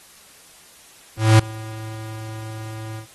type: tone with ADSR envelope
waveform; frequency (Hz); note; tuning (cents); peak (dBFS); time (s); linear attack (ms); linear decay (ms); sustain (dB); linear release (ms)
square; 110; A2; 0; -8; 1.17-3.07; 220; 9; -23; 91
effects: white hiss -48 dBFS RMS until 3.14 s + AAC 32 kbps